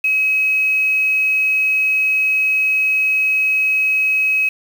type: tone with quantisation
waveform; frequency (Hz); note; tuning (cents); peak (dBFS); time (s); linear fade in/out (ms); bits
sine; 2550; D#7; +42; -13; 0.04-4.49; 5; 6
effects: none